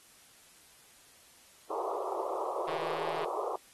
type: band-pass noise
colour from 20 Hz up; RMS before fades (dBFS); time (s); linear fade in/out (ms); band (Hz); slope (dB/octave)
pink; -35; 1.7-3.56; 5; 360 to 1200; 96
type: click train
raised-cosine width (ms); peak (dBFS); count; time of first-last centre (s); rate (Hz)
0.3; -27; 92; 2.68-3.245; 161
effects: white hiss -59 dBFS RMS until 3.73 s + AAC 32 kbps